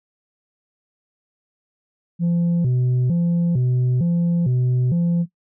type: tone with vibrato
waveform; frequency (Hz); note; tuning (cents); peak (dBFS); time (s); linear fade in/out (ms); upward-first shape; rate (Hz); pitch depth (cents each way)
sine; 146.83; D3; 0; -13; 2.19-5.26; 50; square; 1.1; 270
effects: noise-tail reverb RT60 0.1 s tail -17 dB re dry + tanh soft clip ceiling -15 dBFS